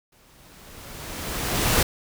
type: noise with exponential growth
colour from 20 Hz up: pink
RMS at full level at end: -18 dBFS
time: 0.12-1.83 s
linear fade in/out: 5 ms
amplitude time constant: 370 ms
effects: none